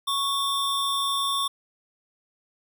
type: tone pair together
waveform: square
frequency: 1108.7 / 3574 Hz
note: C#6 / A7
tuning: 0 / +26 cents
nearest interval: octave + minor sixth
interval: 2026 cents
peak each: -27 dBFS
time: 0.07-1.48 s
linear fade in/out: 10 ms
effects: none